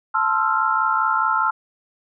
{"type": "chord", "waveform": "sine", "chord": "F major seventh", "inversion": "first", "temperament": "equal with one note detuned", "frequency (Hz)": [880, 1046.5, 1318.5, 1383.3], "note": ["A5", "C6", "E6", "F6"], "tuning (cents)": [0, 0, 0, -17], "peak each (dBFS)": [-23, -24, -22, -21], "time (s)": [0.14, 1.51], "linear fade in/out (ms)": 10, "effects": []}